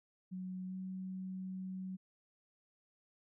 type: tone with pitch glide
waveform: sine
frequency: 185 to 187.37 Hz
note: F#3 to F#3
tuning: 0 to +22 cents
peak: -40 dBFS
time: 0.31-1.97 s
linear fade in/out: 20 ms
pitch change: +22 cents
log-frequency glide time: 0.67-0.74 s
effects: none